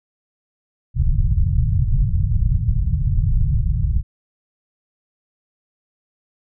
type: low-pass noise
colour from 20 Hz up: pink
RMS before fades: -17 dBFS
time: 0.94-4.03 s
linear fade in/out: 50 ms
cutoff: 150 Hz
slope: 48 dB/octave
effects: none